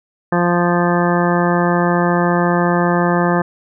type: harmonic tone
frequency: 174.61 Hz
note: F3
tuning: in tune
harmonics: 1 / 2 / 3 / 4 / 5 / 6 / 7 / 9 / 10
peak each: -16 / -19 / -21 / -22 / -23 / -24 / -24 / -26 / -26 dBFS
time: 0.32-3.42 s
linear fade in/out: 5 ms
effects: none